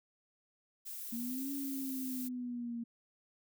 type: noise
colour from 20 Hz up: violet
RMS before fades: -44 dBFS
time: 0.85-2.29 s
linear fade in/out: 20 ms
type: exponential two-way sweep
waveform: sine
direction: up then down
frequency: 229.5 to 280 to 232.1 Hz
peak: -37 dBFS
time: 1.12-2.84 s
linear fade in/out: 10 ms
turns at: 1.52 s
effects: none